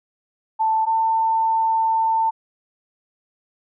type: tone pair in turn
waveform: sine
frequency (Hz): 883 / 895.3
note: A5 / A5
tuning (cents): +6 / +30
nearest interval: unison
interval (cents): 24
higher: second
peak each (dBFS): -16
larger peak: neither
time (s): 0.59-0.86 / 0.86-2.31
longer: second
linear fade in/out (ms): 20
effects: none